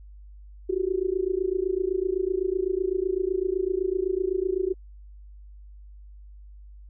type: tone with amplitude modulation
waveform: sine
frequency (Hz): 373.4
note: F#4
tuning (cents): +16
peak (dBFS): -19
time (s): 0.69-4.74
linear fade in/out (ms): 10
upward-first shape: sine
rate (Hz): 27.9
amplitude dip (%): 95
effects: added 50 Hz sine -43 dBFS peak until 6.89 s